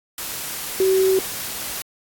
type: tone in noise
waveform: sine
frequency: 379.9 Hz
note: F#4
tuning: 46 cents sharp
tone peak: -14 dBFS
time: 0.8-1.19 s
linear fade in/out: 2 ms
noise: white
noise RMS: -29 dBFS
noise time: 0.18-1.82 s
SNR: +12 dB
effects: AAC 64 kbps